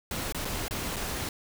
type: noise with dropouts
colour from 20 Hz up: pink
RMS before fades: -33 dBFS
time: 0.11-1.29 s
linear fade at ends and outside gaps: 2 ms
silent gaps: 0.324-0.346 / 0.448-0.452 / 0.682-0.709 / 0.961-0.965 s
effects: none